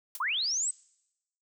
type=noise with exponential decay; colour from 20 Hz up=blue; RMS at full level=-34 dBFS; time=0.15-0.23 s; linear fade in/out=2 ms; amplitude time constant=17 ms
type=linear sweep; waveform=sine; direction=up; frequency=923 to 8270 Hz; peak=-27 dBFS; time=0.2-0.71 s; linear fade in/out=5 ms
effects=noise-tail reverb RT60 0.9 s tail -25 dB re dry